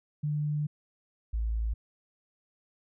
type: tone pair in turn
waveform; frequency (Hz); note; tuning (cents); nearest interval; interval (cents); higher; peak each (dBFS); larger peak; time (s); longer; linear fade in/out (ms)
sine; 149 / 55.47; D3 / A1; +25 / +15; octave + perfect fourth; 1710; first; -27; neither; 0.23-0.67 / 1.33-1.74; first; 10
effects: none